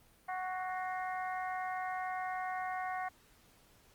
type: harmonic tone with a mistuned harmonic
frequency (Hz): 370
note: F#4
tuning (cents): 0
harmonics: 2 / 3 / 4 / 5 / 6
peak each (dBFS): -37 / -43 / -46 / -45 / -50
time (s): 0.28-3.09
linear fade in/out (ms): 10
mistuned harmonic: 6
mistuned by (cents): -74
effects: pink hiss -65 dBFS RMS until 3.94 s + Opus 32 kbps